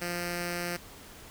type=tone with notch filter; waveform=5% pulse; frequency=174.61 Hz; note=F3; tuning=in tune; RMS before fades=-34 dBFS; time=0.01-0.77 s; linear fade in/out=10 ms; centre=990 Hz; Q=1.4; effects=pink hiss -49 dBFS RMS until 1.3 s